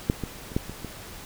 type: clicks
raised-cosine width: 3 ms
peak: -8 / -16 / -27 / -10 / -22 / -21 dBFS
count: 6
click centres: 0.099 / 0.237 / 0.518 / 0.565 / 0.696 / 0.847 s
effects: pink hiss -42 dBFS RMS until 1.25 s